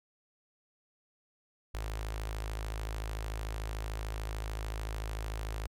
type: tone with notch filter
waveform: sawtooth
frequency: 53.5 Hz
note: A1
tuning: 48 cents flat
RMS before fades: -37 dBFS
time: 1.74-5.67 s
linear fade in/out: 5 ms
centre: 200 Hz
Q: 0.52
effects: MP3 96 kbps